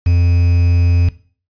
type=tone with quantisation; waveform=triangle; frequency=87 Hz; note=F2; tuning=6 cents flat; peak=-7 dBFS; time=0.06-1.09 s; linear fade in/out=5 ms; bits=5; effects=noise-tail reverb RT60 0.4 s tail -17 dB re dry + resampled to 11025 Hz